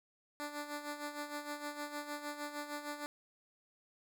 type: tone with tremolo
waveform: 10% pulse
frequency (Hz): 293.7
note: D4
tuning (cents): 0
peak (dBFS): -30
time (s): 0.4-3.06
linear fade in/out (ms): 0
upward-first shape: sine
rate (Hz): 6.5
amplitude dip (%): 65
effects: none